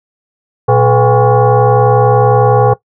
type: tone with frequency modulation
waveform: sine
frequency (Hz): 190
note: F#3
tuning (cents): +46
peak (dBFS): -5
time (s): 0.68-2.74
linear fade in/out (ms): 10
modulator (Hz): 309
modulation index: 2.5
effects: noise-tail reverb RT60 0.1 s tail -18 dB re dry